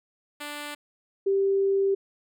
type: tone pair in turn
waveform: 5% pulse / sine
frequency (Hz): 293.7 / 392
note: D4 / G4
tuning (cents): 0 / 0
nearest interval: perfect fourth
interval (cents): 500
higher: second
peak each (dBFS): -23 / -20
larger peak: second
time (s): 0.4-0.75 / 1.26-1.95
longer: second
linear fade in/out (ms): 10
effects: none